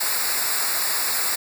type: noise with comb filter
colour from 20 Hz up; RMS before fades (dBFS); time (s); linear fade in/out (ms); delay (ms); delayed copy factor
white; -23; 0-1.36; 10; 0.32; -0.9
effects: none